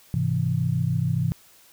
sine chord, Ab augmented, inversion none, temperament equal, 103.83 / 130.81 / 164.81 Hz, Ab2 / C3 / E3, 0 / 0 / 0 cents, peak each -27 / -24 / -25 dBFS, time 0.14-1.32 s, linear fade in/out 0 ms, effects white hiss -54 dBFS RMS until 1.72 s

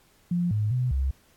sine tone with pitch steps, 175.1 / 105.9 / 125.8 / 66.9 Hz, F3 / G#2 / B2 / C2, +5 / +34 / +32 / +39 cents, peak -22 dBFS, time 0.31-1.11 s, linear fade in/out 5 ms, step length 200 ms, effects pink hiss -61 dBFS RMS until 1.36 s + AAC 64 kbps

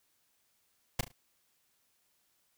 pink noise with echo, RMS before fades -29 dBFS, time 0.99-1.01 s, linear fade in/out 5 ms, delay 36 ms, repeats 3, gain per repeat -10 dB, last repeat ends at 1.118 s, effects white hiss -74 dBFS RMS until 2.57 s

